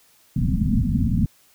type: low-pass noise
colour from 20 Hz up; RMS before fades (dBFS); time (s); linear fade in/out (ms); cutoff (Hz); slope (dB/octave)
white; -20; 0.36-1.26; 5; 250; 96
effects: white hiss -57 dBFS RMS until 1.54 s